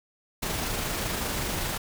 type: noise with amplitude modulation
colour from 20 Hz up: pink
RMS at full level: -29 dBFS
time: 0.42-1.78 s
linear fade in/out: 10 ms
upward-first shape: sine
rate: 25.2 Hz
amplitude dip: 25%
effects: none